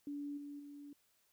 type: tone with level steps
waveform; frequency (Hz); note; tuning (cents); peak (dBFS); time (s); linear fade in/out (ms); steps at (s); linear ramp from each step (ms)
sine; 287.8; D4; -35; -40 / -45 / -49; 0.07-0.93; 2; 0.37 / 0.59; 10
effects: white hiss -75 dBFS RMS until 1.32 s